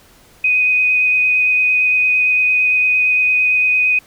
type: tone with vibrato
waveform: sine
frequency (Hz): 2499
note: D#7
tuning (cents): +7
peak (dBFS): -11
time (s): 0.44-3.99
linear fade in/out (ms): 5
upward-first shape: sine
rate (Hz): 8.8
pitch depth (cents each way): 11
effects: pink hiss -48 dBFS RMS until 4.06 s